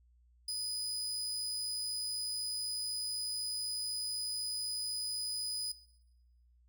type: tone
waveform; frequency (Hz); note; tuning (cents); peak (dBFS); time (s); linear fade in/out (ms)
30% pulse; 4978; D#8; 0; -32; 0.48-5.72; 5
effects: noise-tail reverb RT60 1.0 s tail -19 dB re dry + added 60 Hz sine -63 dBFS peak until 6.68 s

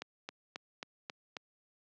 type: click train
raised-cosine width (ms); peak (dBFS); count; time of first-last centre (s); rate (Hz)
0.2; -22; 6; 0.02-1.368; 3.71
effects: high-pass 200 Hz 12 dB/octave + low-pass 5000 Hz 12 dB/octave

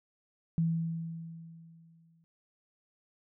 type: tone with exponential decay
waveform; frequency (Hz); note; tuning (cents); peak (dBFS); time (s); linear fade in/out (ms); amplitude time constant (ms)
sine; 164.81; E3; 0; -24; 0.58-2.24; 0; 360
effects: none

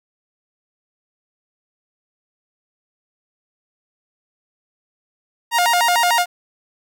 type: tone with vibrato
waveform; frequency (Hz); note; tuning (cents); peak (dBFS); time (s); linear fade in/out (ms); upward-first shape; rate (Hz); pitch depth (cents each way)
sawtooth; 815; G#5; -33; -10; 5.51-6.26; 50; square; 6.7; 240
effects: none

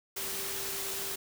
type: tone in noise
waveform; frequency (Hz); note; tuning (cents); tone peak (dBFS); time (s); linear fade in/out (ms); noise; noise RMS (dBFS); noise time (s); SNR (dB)
sine; 391.8; G4; -1; -45; 0.16-1.16; 10; white; -36; 0.16-1.16; -12
effects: none

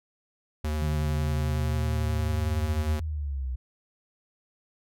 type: tone with vibrato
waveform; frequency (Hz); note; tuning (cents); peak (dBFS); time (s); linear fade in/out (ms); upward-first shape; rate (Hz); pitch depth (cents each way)
square; 76.3; D#2; -33; -27; 0.64-3; 5; sine; 11; 15
type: linear sweep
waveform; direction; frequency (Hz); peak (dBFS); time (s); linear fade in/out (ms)
sine; down; 151.5 to 61.8; -28; 0.81-3.56; 10
effects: none

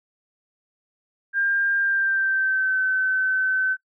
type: tone with pitch glide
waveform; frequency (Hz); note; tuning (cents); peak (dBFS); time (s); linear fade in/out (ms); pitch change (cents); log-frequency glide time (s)
sine; 1600 to 1526.9; G6 to G6; +35 to -46; -19; 1.33-3.77; 50; -81; 1.77-2.79
effects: noise-tail reverb RT60 0.1 s tail -19 dB re dry

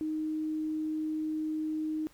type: tone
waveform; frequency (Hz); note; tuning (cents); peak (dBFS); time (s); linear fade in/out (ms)
sine; 311.1; D#4; 0; -30; 0.01-2.07; 0
effects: pink hiss -62 dBFS RMS until 2.13 s

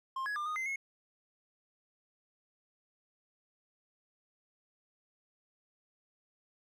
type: tone with pitch steps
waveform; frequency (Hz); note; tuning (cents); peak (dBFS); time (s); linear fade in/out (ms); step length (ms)
triangle; 1059 / 1676 / 1197 / 1237 / 2071 / 2174; C6 / G#6 / D6 / D#6 / C7 / C#7; +21 / +15 / +33 / -10 / -18 / -34; -32; 0.16-0.76; 5; 100
effects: none

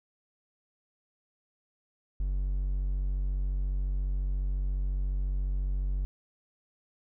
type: tone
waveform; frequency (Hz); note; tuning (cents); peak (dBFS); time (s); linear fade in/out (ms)
triangle; 47.17; F#1; +34; -25; 2.2-6.05; 0
effects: none

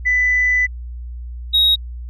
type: tone pair in turn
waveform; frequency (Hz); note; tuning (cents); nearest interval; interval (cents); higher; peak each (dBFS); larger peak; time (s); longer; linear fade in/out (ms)
sine; 1994 / 3786; B6 / A#7; +16 / +26; major seventh; 1110; second; -12 / -9; second; 0.05-0.67 / 1.53-1.76; first; 20
effects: tanh soft clip ceiling -8 dBFS + added 60 Hz sine -27 dBFS peak until 2.09 s

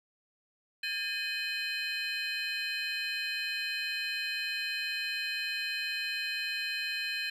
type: tone cluster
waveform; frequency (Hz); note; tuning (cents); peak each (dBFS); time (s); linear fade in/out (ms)
triangle; 1632 / 1787 / 2509 / 3056 / 4135; G#6 / A6 / D#7 / G7 / C8; -31 / +26 / +14 / -45 / -21; -38 / -40 / -34 / -39 / -37; 0.83-7.3; 5
effects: none

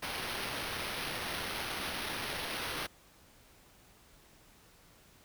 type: noise with sample-and-hold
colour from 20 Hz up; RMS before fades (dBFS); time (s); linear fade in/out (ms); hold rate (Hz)
white; -38; 0.02-2.87; 10; 7350
effects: pink hiss -61 dBFS RMS until 5.24 s

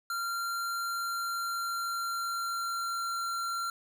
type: tone with pitch glide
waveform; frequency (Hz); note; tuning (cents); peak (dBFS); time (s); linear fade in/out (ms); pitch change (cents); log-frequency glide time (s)
square; 1380 to 1370.5; F6 to F6; -21 to -33; -32; 0.1-3.7; 2; -12; 0.87-3.21
effects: none

